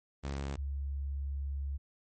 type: tone pair in turn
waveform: sawtooth / sine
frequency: 69.3 / 69.54 Hz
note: C#2 / C#2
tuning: 0 / +6 cents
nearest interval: unison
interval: 6 cents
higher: second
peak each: -31 / -33 dBFS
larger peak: first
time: 0.23-0.57 / 0.57-1.78 s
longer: second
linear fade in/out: 20 ms
effects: MP3 32 kbps